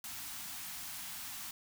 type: band-stop noise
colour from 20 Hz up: white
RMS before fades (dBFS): -44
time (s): 0.04-1.51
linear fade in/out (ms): 2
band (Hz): 300 to 690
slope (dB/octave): 48
effects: none